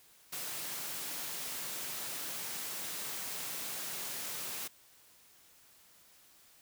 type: high-pass noise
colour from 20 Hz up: white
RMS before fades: -40 dBFS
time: 0.32-4.68 s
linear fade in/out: 10 ms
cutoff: 110 Hz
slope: 96 dB/octave
effects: white hiss -62 dBFS RMS until 6.61 s